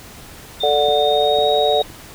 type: tone with pitch glide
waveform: sine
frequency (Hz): 3621 to 3784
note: A7 to A#7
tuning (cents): +49 to +25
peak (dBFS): -21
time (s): 0.6-1.83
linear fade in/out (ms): 10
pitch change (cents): +76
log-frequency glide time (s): 0.81-1.49
type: chord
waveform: sine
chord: D major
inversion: second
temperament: just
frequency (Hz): 440.5 / 587.3 / 734.2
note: A4 / D5 / F#5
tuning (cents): +2 / 0 / -14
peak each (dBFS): -18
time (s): 0.63-1.82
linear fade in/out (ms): 5
type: clicks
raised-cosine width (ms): 3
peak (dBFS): -24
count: 3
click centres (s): 0.886 / 1.387 / 1.902
effects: pink hiss -39 dBFS RMS until 2.14 s